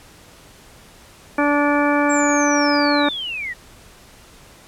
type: harmonic tone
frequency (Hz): 290.3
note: D4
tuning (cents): -20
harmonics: 1 / 2 / 3 / 4 / 5 / 6 / 8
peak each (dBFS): -18 / -21 / -23 / -24 / -25 / -26 / -27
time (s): 1.38-3.09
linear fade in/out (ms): 5
type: linear sweep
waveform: sine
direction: down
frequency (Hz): 7600 to 1834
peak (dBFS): -24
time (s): 2.09-3.54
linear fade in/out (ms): 20
effects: pink hiss -46 dBFS RMS until 4.67 s + low-pass 12000 Hz 12 dB/octave